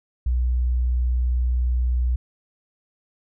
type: tone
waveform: sine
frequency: 61.5 Hz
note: B1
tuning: 7 cents flat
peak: -18 dBFS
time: 0.26-2.16 s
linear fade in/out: 5 ms
effects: none